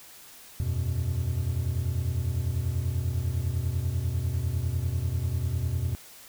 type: chord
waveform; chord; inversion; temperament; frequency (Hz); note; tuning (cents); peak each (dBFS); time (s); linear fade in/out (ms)
triangle; E suspended second; none; equal; 82.41 / 92.5 / 123.47; E2 / F#2 / B2; 0 / 0 / 0; -28; 0.6-5.95; 0
effects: white hiss -49 dBFS RMS until 6.28 s